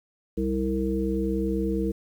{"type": "harmonic tone with a mistuned harmonic", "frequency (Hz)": 65, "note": "C2", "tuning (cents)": -11, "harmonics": [1, 3, 5, 7], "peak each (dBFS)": [-30, -28, -28, -30], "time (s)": [0.37, 1.92], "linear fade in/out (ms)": 10, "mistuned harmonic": 7, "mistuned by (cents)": 16, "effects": ["9-bit"]}